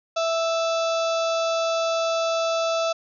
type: harmonic tone with a mistuned harmonic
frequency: 659.3 Hz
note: E5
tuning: in tune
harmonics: 1 / 2 / 4 / 5 / 6 / 7 / 8 / 9 / 10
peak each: -22 / -28 / -34 / -36 / -38 / -39 / -40 / -41 / -42 dBFS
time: 0.16-2.93 s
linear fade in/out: 10 ms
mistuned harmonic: 5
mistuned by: +91 cents
effects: none